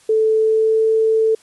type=tone with pitch glide; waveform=sine; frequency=438.6 to 442.7 Hz; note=A4 to A4; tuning=-6 to +11 cents; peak=-12 dBFS; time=0.09-1.35 s; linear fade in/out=5 ms; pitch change=+17 cents; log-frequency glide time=0.36-0.88 s; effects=white hiss -51 dBFS RMS until 1.42 s + resampled to 24000 Hz